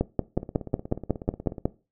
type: two click trains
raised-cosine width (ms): 2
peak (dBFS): -22 / -9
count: 21 / 10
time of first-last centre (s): 0.37-1.582 / 0.01-1.655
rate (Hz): 16.5 / 5.47
effects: noise-tail reverb RT60 0.3 s tail -19 dB re dry